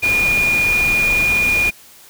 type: tone in noise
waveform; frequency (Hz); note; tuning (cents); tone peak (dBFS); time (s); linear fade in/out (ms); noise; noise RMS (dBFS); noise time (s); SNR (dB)
sine; 2434; D#7; -39; -13; 0.02-1.71; 20; pink; -25; 0.02-1.71; +9
effects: white hiss -44 dBFS RMS until 2.09 s